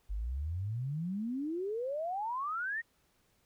sine exponential sweep, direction up, 47.03 to 1900 Hz, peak -33 dBFS, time 0.09-2.82 s, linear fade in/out 20 ms, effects pink hiss -72 dBFS RMS until 3.45 s

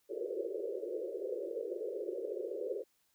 pink band-pass noise, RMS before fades -39 dBFS, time 0.09-2.84 s, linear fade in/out 20 ms, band 350 to 560 Hz, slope 96 dB/octave, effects white hiss -75 dBFS RMS until 3.14 s

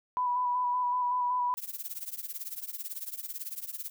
sine tone with vibrato, 987.8 Hz, B5, in tune, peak -26 dBFS, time 0.17-1.54 s, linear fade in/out 0 ms, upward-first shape square, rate 5.3 Hz, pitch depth 18 cents each way
violet noise with tremolo, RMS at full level -35 dBFS, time 1.57-3.9 s, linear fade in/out 5 ms, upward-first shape triangle, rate 18 Hz, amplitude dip 95%
effects none

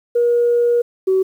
sine tone pair in turn, 477.3 / 378.8 Hz, A#4 / F#4, +41 / +41 cents, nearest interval major third, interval 400 cents, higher first, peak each -11 dBFS, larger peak neither, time 0.15-0.82 / 1.07-1.23 s, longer first, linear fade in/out 10 ms, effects tanh soft clip ceiling -7 dBFS + 8-bit

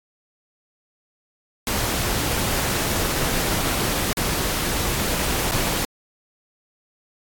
pink noise with dropouts, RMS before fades -23 dBFS, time 1.67-5.85 s, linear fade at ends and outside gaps 1 ms, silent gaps 4.13-4.17 / 5.512-5.518 s, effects AAC 64 kbps

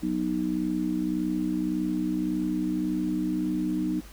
sine chord, B major, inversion second, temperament just, 185.21 / 246.9 / 308.7 Hz, F#3 / B3 / D#4, +2 / 0 / -14 cents, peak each -31 / -31 / -27 dBFS, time 0.02-4.01 s, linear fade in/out 20 ms, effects added 50 Hz sine -46 dBFS peak until 4.12 s + pink hiss -50 dBFS RMS until 4.12 s

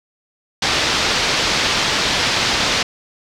white low-pass noise, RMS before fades -18 dBFS, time 0.62-2.83 s, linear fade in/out 5 ms, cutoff 5200 Hz, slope 24 dB/octave, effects none

